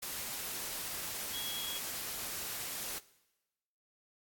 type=tone in noise; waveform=sine; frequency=3322 Hz; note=G#7; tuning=in tune; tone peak=-40 dBFS; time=1.33-1.79 s; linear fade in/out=10 ms; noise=white; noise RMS=-40 dBFS; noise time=0.02-2.99 s; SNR=-3 dB; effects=noise-tail reverb RT60 1.0 s tail -19 dB re dry + AAC 64 kbps